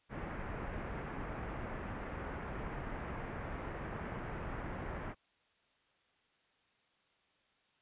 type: low-pass noise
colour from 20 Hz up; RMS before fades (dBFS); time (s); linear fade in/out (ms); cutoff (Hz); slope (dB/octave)
pink; -42; 0.09-5.15; 50; 2000; 24
effects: white hiss -73 dBFS RMS until 7.81 s + resampled to 8000 Hz